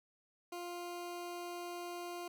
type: tone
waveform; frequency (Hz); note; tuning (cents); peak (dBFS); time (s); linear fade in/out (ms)
20% pulse; 350; F4; +4; -37; 0.52-2.28; 5
effects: none